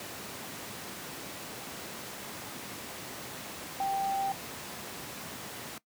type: tone in noise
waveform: sine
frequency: 784 Hz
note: G5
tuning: in tune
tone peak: -28 dBFS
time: 3.8-4.32 s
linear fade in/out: 2 ms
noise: pink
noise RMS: -41 dBFS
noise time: 0-5.78 s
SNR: +10 dB
effects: noise-tail reverb RT60 0.1 s tail -20 dB re dry + high-pass 150 Hz 12 dB/octave